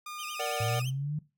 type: tone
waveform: sawtooth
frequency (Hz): 1214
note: D#6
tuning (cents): -43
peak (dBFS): -35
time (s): 0.06-0.82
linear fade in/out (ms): 5
type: tone with vibrato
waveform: sawtooth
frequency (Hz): 2800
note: F7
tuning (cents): +4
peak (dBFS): -36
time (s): 0.18-0.91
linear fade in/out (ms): 20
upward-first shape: sine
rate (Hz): 8.9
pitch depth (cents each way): 210
type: chord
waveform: square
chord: Bb augmented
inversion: none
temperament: equal with one note detuned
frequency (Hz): 466.2 / 587.3 / 747.3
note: Bb4 / D5 / F#5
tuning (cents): 0 / 0 / +17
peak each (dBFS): -38 / -36 / -35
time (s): 0.39-0.8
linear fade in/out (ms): 10
type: linear sweep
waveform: sine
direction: up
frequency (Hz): 108.3 to 153.6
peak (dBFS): -29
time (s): 0.6-1.19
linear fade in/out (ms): 5
effects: noise-tail reverb RT60 0.3 s tail -19 dB re dry